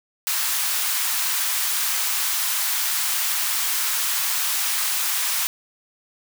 white high-pass noise, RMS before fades -23 dBFS, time 0.27-5.47 s, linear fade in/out 0 ms, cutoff 870 Hz, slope 24 dB/octave, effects none

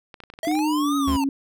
clicks, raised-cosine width 0.3 ms, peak -24 dBFS, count 11, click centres 0.142 / 0.203 / 0.237 / 0.301 / 0.338 / 0.389 / 0.45 / 0.481 / 0.514 / 0.553 / 0.591 s
square linear two-way sweep, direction up then down, 633 to 1274 to 868 Hz, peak -26 dBFS, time 0.43-1.24 s, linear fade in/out 2 ms, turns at 0.97 s
sine tone with pitch glide, 306.5 to 274.6 Hz, D#4 to C#4, -26 to -16 cents, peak -20 dBFS, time 0.47-1.29 s, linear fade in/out 2 ms, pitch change -190 cents, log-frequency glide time 0.68-1.06 s
square tone, 73.42 Hz, D2, in tune, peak -25 dBFS, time 1.07-1.17 s, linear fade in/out 10 ms
effects none

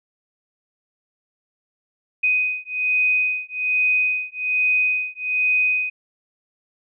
sine beating tone pair, 2500 / 2501.2 Hz, D#7 / D#7, +8 / +8 cents, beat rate 1.2 Hz, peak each -21 / -21 dBFS, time 2.23-5.9 s, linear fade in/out 10 ms, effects none

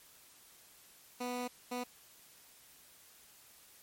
15% pulse tone bursts at uneven times, 246.9 Hz, B3, in tune, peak -30 dBFS, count 2, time 1.2-1.48 / 1.71-1.84 s, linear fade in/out 10 ms, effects white hiss -60 dBFS RMS until 3.82 s + MP3 64 kbps

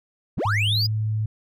triangle linear sweep, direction up, 33.87 to 5060 Hz, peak -20 dBFS, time 0.37-0.87 s, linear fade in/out 10 ms
sine tone with pitch glide, 104.2 to 108.25 Hz, G#2 to A2, +6 to -28 cents, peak -21 dBFS, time 0.45-1.26 s, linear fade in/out 5 ms, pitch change +66 cents, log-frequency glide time 0.64-0.77 s
effects none

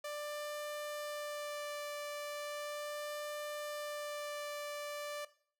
sawtooth tone with vibrato, 590 Hz, D5, 8 cents sharp, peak -36 dBFS, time 0.04-5.25 s, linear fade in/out 5 ms, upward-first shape sine, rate 0.37 Hz, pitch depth 10 cents each way, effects noise-tail reverb RT60 0.5 s tail -17 dB re dry

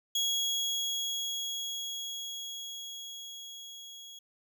30% pulse tone with level ramp, 3322 Hz, G#7, in tune, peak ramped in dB -24 to -43 dBFS, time 0.15-4.19 s, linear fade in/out 5 ms, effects none

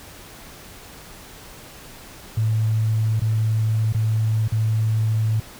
sine tone with dropouts, 110 Hz, A2, in tune, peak -17 dBFS, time 2.37-5.4 s, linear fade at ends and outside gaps 5 ms, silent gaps 3.197-3.217 / 3.926-3.946 / 4.479-4.521 s, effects pink hiss -42 dBFS RMS until 5.59 s

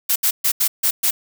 blue noise bursts at uneven times, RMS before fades -17 dBFS, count 6, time 0.09-0.16 / 0.23-0.31 / 0.44-0.52 / 0.6-0.68 / 0.83-0.91 / 1.03-1.11 s, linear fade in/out 10 ms, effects none

